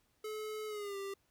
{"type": "tone with pitch glide", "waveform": "square", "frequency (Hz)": [430, 394.3], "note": ["A4", "G4"], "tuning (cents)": [-40, 10], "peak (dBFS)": -40, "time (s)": [0.24, 1.14], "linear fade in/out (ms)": 5, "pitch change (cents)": -150, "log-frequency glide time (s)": [0.67, 0.97], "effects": ["pink hiss -75 dBFS RMS until 1.3 s"]}